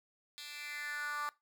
10% pulse tone with high-pass filter sweep, 293.7 Hz, D4, in tune, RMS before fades -41 dBFS, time 0.38-1.29 s, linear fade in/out 0 ms, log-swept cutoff 3200 to 1100 Hz, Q 4.3, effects noise-tail reverb RT60 0.2 s tail -19 dB re dry

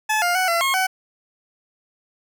20% pulse tone with pitch steps, 862 / 704 / 744 / 678 / 1082 / 753 Hz, A5 / F5 / F#5 / E5 / C#6 / F#5, -36 / +14 / +9 / +49 / -42 / +30 cents, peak -13 dBFS, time 0.09-0.87 s, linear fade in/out 10 ms, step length 130 ms, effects none

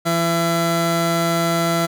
25% pulse tone pair together, 167.9 / 671.6 Hz, E3 / E5, +32 / +32 cents, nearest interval 2 octaves, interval 2400 cents, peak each -16 / -16 dBFS, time 0.05-1.87 s, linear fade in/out 20 ms, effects none

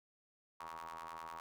sawtooth ring-modulated tone, 82 Hz, E2, 9 cents flat, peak -39 dBFS, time 0.6-1.4 s, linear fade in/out 0 ms, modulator 1030 Hz, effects none

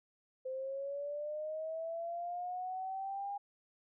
sine linear sweep, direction up, 515 to 811 Hz, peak -37 dBFS, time 0.45-3.38 s, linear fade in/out 10 ms, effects none

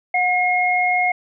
sine tone pair together, 725.8 / 2150 Hz, F#5 / C7, -34 / +47 cents, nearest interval octave + perfect fifth, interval 1881 cents, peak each -18 dBFS, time 0.14-1.12 s, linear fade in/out 5 ms, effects none

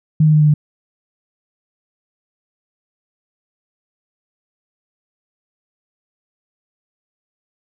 sine tone with pitch steps, 155.4 / 153.88 / 152.38 / 150.89 / 149.41 Hz, D#3 / D#3 / D#3 / D3 / D3, -2 / -19 / -36 / +47 / +30 cents, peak -8 dBFS, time 0.2-0.54 s, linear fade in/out 5 ms, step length 68 ms, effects none

